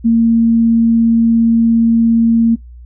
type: tone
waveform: sine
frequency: 229.3 Hz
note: A#3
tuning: 28 cents flat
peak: -7 dBFS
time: 0.04-2.56 s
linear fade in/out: 20 ms
effects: noise-tail reverb RT60 0.1 s tail -20 dB re dry + added 60 Hz sine -32 dBFS peak until 2.85 s